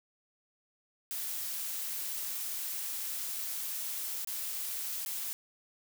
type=noise with dropouts; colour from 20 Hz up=blue; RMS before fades=-37 dBFS; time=1.11-5.33 s; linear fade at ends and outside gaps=0 ms; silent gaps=4.247-4.273 / 5.05-5.061 s; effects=none